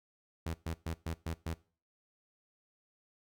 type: tone bursts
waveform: sawtooth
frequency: 82.3 Hz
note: E2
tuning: 2 cents flat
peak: -31 dBFS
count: 6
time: 0.46-1.54 s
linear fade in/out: 5 ms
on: 80 ms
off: 120 ms
effects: noise-tail reverb RT60 0.4 s tail -20 dB re dry